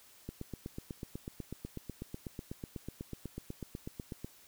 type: click train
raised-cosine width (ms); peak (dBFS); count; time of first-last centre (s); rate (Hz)
3; -27; 33; 0.29-4.246; 8.09
effects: white hiss -60 dBFS RMS until 4.47 s